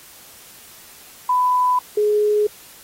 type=tone pair in turn; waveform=sine; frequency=998 / 419.6 Hz; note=B5 / G#4; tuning=+18 / +18 cents; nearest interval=octave + minor third; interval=1500 cents; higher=first; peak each=-14 dBFS; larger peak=neither; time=1.29-1.79 / 1.97-2.47 s; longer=neither; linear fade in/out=5 ms; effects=white hiss -44 dBFS RMS until 2.83 s + AAC 48 kbps